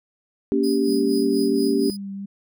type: chord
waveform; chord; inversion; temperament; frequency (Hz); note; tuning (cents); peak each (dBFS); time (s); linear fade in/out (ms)
sine; G diminished; first; just; 235.2 / 282.2 / 392; Bb3 / Db4 / G4; +16 / +31 / 0; -23 / -21 / -21; 0.52-1.9; 0
type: tone with tremolo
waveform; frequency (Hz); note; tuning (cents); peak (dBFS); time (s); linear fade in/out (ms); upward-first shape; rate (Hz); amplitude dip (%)
sawtooth; 4978; D#8; 0; -28; 0.63-1.97; 10; sine; 4.2; 70
type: tone with vibrato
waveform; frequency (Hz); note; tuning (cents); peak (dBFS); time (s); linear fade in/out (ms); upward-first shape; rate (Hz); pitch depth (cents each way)
sine; 200.4; G3; +38; -29; 0.87-2.26; 10; triangle; 1.4; 39
effects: none